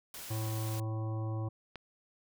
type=noise; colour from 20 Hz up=white; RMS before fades=-45 dBFS; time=0.14-0.8 s; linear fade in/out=2 ms
type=harmonic tone; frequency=110 Hz; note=A2; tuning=in tune; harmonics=1 / 3 / 5 / 7 / 9 / 10; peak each=-33 / -43 / -47 / -50 / -52 / -53 dBFS; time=0.3-1.49 s; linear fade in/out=10 ms
type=click; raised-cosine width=0.3 ms; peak=-27 dBFS; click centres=1.757 s
effects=none